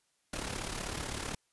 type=noise with amplitude modulation; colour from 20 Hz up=pink; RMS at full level=-35 dBFS; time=0.33-1.35 s; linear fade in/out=5 ms; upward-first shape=sine; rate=35.8 Hz; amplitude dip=65%; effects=white hiss -75 dBFS RMS until 1.52 s + resampled to 24000 Hz